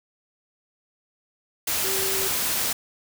sine tone in noise, 386.4 Hz, G4, 25 cents flat, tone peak -30 dBFS, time 1.84-2.28 s, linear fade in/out 5 ms, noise white, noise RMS -25 dBFS, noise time 1.67-2.73 s, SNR -8 dB, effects none

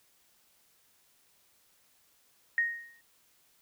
sine tone with exponential decay, 1864.7 Hz, A#6, in tune, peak -22 dBFS, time 2.58-3.01 s, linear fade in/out 1 ms, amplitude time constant 93 ms, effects white hiss -67 dBFS RMS until 3.61 s

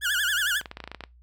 30% pulse tone with vibrato, 1568 Hz, G6, in tune, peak -20 dBFS, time 0.01-0.62 s, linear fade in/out 50 ms, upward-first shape sine, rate 11 Hz, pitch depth 180 cents each way
clicks, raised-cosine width 0.3 ms, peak -20 dBFS, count 11, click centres 0.613 / 0.658 / 0.714 / 0.771 / 0.803 / 0.84 / 0.876 / 0.916 / 0.947 / 1.007 / 1.038 s
effects noise-tail reverb RT60 0.2 s tail -21 dB re dry + added 60 Hz sine -51 dBFS peak until 1.22 s

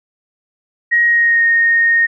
sine tone with pitch glide, 1888 to 1852.4 Hz, A#6 to A#6, +22 to -11 cents, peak -9 dBFS, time 0.91-2.07 s, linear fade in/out 20 ms, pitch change -33 cents, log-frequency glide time 1.04-1.45 s, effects none

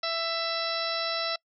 harmonic tone, 664 Hz, E5, 12 cents sharp, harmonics 1 / 2 / 3 / 4 / 5 / 6 / 7 / 8, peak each -33 / -34 / -38 / -39 / -42 / -34 / -39 / -35 dBFS, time 0.03-1.36 s, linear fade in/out 5 ms, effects noise-tail reverb RT60 0.1 s tail -25 dB re dry

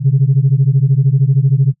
sine beating tone pair, 130 / 143 Hz, C3 / D3, -11 / -46 cents, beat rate 13 Hz, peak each -10 dBFS, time 0-1.74 s, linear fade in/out 50 ms, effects noise-tail reverb RT60 0.1 s tail -20 dB re dry + tanh soft clip ceiling -3 dBFS

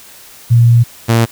sine / sawtooth tone pair in turn, 117.8 / 115.18 Hz, A#2 / A#2, +19 / -20 cents, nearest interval unison, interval 39 cents, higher first, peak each -4 dBFS, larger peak neither, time 0.5-0.84 / 1.08-1.26 s, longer first, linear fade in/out 20 ms, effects white hiss -38 dBFS RMS until 1.31 s

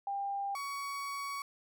sine / 35% pulse tone pair in turn, 797 / 1122.9 Hz, G5 / C#6, +28 / +22 cents, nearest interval tritone, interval 594 cents, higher second, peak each -33 / -35 dBFS, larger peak first, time 0.07-0.55 / 0.55-1.42 s, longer second, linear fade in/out 2 ms, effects none

